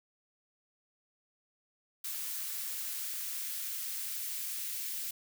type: noise with high-pass filter sweep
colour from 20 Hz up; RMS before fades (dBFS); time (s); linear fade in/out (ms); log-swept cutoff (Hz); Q
blue; -38; 2.04-5.11; 5; 1100 to 2000; 1
effects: none